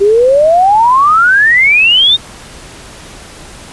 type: exponential sweep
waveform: sine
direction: up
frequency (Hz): 388.2 to 3729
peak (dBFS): -4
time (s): 0-2.17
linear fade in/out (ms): 20
effects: pink hiss -32 dBFS RMS until 3.72 s + resampled to 24000 Hz